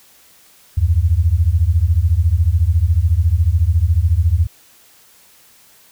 sine beating tone pair, 76.9 / 90.9 Hz, D#2 / F#2, -20 / -30 cents, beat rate 14 Hz, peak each -14 dBFS, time 0.77-4.47 s, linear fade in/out 10 ms, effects white hiss -49 dBFS RMS until 5.91 s

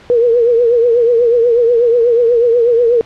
sine tone with vibrato, 472.6 Hz, A#4, 24 cents sharp, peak -7 dBFS, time 0.1-3.01 s, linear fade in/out 0 ms, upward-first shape triangle, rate 8.2 Hz, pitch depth 87 cents each way, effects pink hiss -41 dBFS RMS until 3.05 s + low-pass 4000 Hz 12 dB/octave

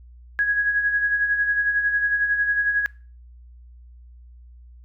sine tone with tremolo, 1661.2 Hz, G#6, in tune, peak -16 dBFS, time 0.39-2.86 s, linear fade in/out 0 ms, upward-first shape sine, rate 11 Hz, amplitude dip 50%, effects noise-tail reverb RT60 0.4 s tail -23 dB re dry + added 60 Hz sine -43 dBFS peak until 4.84 s

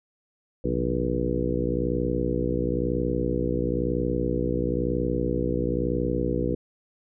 harmonic tone with a mistuned harmonic, 61 Hz, B1, 21 cents flat, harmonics 1 / 2 / 3 / 4 / 5 / 6 / 7 / 8, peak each -31 / -32 / -32 / -32 / -30 / -32 / -32 / -30 dBFS, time 0.64-6.55 s, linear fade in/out 5 ms, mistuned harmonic 2, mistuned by +120 cents, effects none

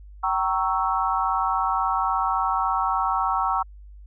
sine chord, G diminished seventh, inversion none, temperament equal with one note detuned, 768.7 / 932.3 / 1108.7 / 1318.5 Hz, G5 / Bb5 / Db6 / Fb6, -34 / 0 / 0 / 0 cents, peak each -26 dBFS, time 0.23-3.63 s, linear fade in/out 10 ms, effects added 50 Hz sine -41 dBFS peak until 4.06 s

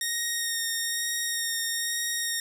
10% pulse tone with vibrato, 1857 Hz, A#6, 7 cents flat, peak -18 dBFS, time 0.01-2.4 s, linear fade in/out 2 ms, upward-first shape sine, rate 1.1 Hz, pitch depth 14 cents each way, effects none

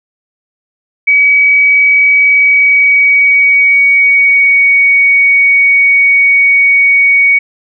sine tone with pitch glide, 2271 to 2240 Hz, C#7 to C#7, +41 to +18 cents, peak -4 dBFS, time 1.07-7.39 s, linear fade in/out 10 ms, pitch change -23 cents, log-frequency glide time 2.25-4.6 s, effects none

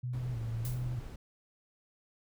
sine tone with vibrato, 119.1 Hz, A#2, 38 cents sharp, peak -33 dBFS, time 0.03-1 s, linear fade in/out 10 ms, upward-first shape square, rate 1.6 Hz, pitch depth 74 cents each way
brown noise, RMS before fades -44 dBFS, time 0.13-1.16 s, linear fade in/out 5 ms
blue noise with exponential decay, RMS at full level -41 dBFS, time 0.65-0.93 s, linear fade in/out 1 ms, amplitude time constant 59 ms
effects none

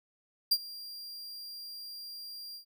45% pulse tone with ADSR envelope, 4766 Hz, D8, 25 cents sharp, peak -20 dBFS, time 0.51-2.65 s, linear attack 10 ms, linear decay 53 ms, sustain -21 dB, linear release 100 ms, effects none

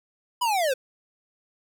square linear sweep, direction down, 1007 to 493.9 Hz, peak -22 dBFS, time 0.41-0.74 s, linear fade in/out 10 ms, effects none

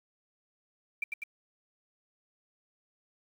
sine tone with echo, 2349 Hz, D7, in tune, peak -28 dBFS, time 1.02-1.04 s, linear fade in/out 5 ms, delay 99 ms, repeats 2, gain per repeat -3 dB, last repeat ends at 1.238 s, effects 9-bit

